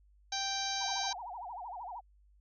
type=harmonic tone; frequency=784 Hz; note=G5; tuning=in tune; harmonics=1 / 2 / 3 / 4 / 5 / 6 / 7 / 8; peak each=-38 / -43 / -46 / -46 / -38 / -42 / -43 / -41 dBFS; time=0.32-1.13 s; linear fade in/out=5 ms
type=tone with vibrato; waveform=sine; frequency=830.6 Hz; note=G#5; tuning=in tune; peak=-40 dBFS; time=0.8-2.01 s; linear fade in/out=20 ms; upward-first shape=sine; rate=13 Hz; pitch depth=280 cents each way
effects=added 50 Hz sine -61 dBFS peak until 2.4 s